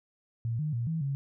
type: tone with pitch steps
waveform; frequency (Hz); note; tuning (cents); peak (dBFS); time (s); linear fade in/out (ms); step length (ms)
sine; 115.6 / 152.5 / 118 / 162.1 / 138.5; A#2 / D#3 / A#2 / E3 / C#3; -14 / -34 / +22 / -29 / -1; -28; 0.45-1.15; 0; 140
effects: none